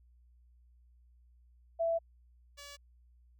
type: tone pair in turn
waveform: sine / 5% pulse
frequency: 665 / 571.5 Hz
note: E5 / D5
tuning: +15 / -47 cents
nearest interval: minor third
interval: 262 cents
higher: first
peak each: -28 / -36 dBFS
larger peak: first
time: 1.79-1.99 / 2.57-2.77 s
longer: neither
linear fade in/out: 20 ms
effects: added 60 Hz sine -60 dBFS peak until 3.39 s